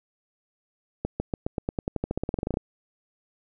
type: accelerating click train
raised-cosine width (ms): 2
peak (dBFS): -13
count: 21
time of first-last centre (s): 1.05-2.571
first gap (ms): 150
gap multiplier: 0.92
effects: none